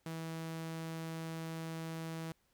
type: tone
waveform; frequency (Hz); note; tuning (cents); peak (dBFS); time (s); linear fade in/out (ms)
sawtooth; 162.7; E3; -22; -36; 0.06-2.32; 2
effects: pink hiss -75 dBFS RMS until 2.53 s